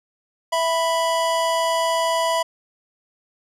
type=tone pair together; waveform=square; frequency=659.3 / 987.8 Hz; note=E5 / B5; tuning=0 / 0 cents; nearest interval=perfect fifth; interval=700 cents; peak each=-22 dBFS; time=0.52-2.43 s; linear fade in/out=10 ms; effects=low-pass 11000 Hz 12 dB/octave